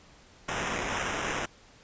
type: noise with sample-and-hold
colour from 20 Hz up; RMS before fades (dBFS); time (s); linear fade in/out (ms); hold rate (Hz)
white; -32; 0.48-1.46; 10; 4410
effects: pink hiss -56 dBFS RMS until 1.83 s + resampled to 16000 Hz